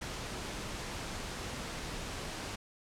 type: noise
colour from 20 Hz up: pink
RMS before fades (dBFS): -40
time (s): 0.01-2.56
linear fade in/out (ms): 10
effects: low-pass 8000 Hz 12 dB/octave